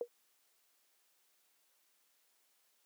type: tone with exponential decay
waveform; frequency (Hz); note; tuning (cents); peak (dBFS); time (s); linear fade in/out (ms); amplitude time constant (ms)
sine; 478.1; A#4; +44; -29; 0.01-0.08; 1; 15
effects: white hiss -74 dBFS RMS until 2.85 s + high-pass 300 Hz 12 dB/octave